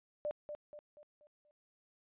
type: tone with echo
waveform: sine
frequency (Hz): 594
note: D5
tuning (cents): +20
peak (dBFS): -34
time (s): 0.25-0.31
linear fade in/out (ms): 0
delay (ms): 240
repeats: 5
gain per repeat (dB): -7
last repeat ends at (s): 1.51
effects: resampled to 8000 Hz